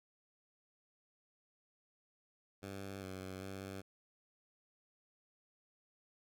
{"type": "tone with pitch steps", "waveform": "10% pulse", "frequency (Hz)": [97.9, 94.2, 96.7], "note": ["G2", "F#2", "G2"], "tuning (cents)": [-2, 32, -23], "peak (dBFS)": -36, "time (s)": [2.62, 3.82], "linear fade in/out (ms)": 20, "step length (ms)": 400, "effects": []}